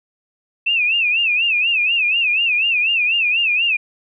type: tone with vibrato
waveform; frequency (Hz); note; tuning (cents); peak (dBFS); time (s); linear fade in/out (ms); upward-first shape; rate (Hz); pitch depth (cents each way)
sine; 2608; E7; -19; -14; 0.66-3.77; 10; sine; 4.1; 140
effects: none